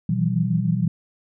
sine tone cluster, 121.9 / 162.7 / 169.2 / 190.7 Hz, B2 / E3 / E3 / G3, -22 / -22 / +45 / -47 cents, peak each -24 dBFS, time 0.09-0.88 s, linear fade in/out 5 ms, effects none

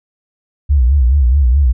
sine tone with vibrato, 66 Hz, C2, 16 cents sharp, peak -7 dBFS, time 0.69-1.73 s, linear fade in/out 20 ms, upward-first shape sine, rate 4.7 Hz, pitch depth 180 cents each way, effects none

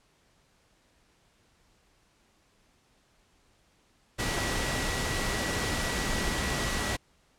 sine tone in noise, 1938 Hz, B6, 33 cents flat, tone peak -37 dBFS, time 4.18-6.97 s, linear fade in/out 20 ms, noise pink, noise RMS -30 dBFS, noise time 4.18-6.97 s, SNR -10 dB, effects pink hiss -66 dBFS RMS until 7.38 s + low-pass 9000 Hz 12 dB/octave

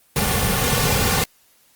pink noise with comb filter, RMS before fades -19 dBFS, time 0.16-1.24 s, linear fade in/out 2 ms, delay 3.1 ms, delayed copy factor -0.85, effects white hiss -57 dBFS RMS until 1.75 s + Opus 24 kbps

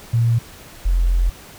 sine tone pair in turn, 116.54 / 43.65 Hz, A#2 / F1, 0 / 0 cents, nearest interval octave + perfect fourth, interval 1700 cents, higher first, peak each -13 dBFS, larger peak neither, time 0.13-0.39 / 0.85-1.3 s, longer second, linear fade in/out 10 ms, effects pink hiss -41 dBFS RMS until 1.58 s

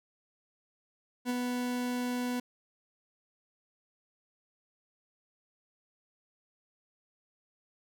40% pulse tone with ADSR envelope, 246.9 Hz, B3, in tune, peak -27 dBFS, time 1.25-2.4 s, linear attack 46 ms, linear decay 26 ms, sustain -3 dB, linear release 5 ms, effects none

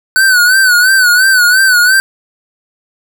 square tone with vibrato, 1500 Hz, F#6, 23 cents sharp, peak -6 dBFS, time 0.16-2 s, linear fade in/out 0 ms, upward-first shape sine, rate 2.9 Hz, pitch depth 82 cents each way, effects none

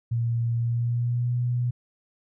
sine tone with pitch glide, 117 to 122.25 Hz, A#2 to B2, +7 to -17 cents, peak -22 dBFS, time 0.11-1.71 s, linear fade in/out 10 ms, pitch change +76 cents, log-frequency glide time 0.57-1.35 s, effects none

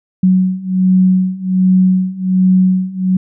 sine beating tone pair, 185 / 186.3 Hz, F#3 / F#3, 0 / +12 cents, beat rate 1.3 Hz, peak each -13 / -11 dBFS, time 0.23-3.17 s, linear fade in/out 5 ms, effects none

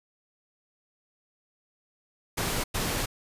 pink noise bursts at uneven times, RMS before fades -29 dBFS, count 2, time 2.37-2.64 / 2.74-3.06 s, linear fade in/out 10 ms, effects resampled to 32000 Hz

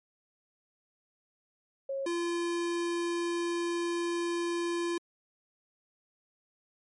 sine / square tone pair in turn, 545 / 343.3 Hz, C#5 / F4, -29 / -30 cents, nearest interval minor sixth, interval 801 cents, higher first, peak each -31 / -30 dBFS, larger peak second, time 1.89-2.06 / 2.06-4.98 s, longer second, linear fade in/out 5 ms, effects MP3 48 kbps

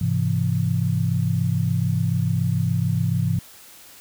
sine chord, Ab augmented, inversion none, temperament equal with one note detuned, 103.83 / 130.81 / 167.79 Hz, Ab2 / C3 / E3, 0 / 0 / +31 cents, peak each -23 dBFS, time 0.01-3.39 s, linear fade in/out 5 ms, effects white hiss -46 dBFS RMS until 4 s

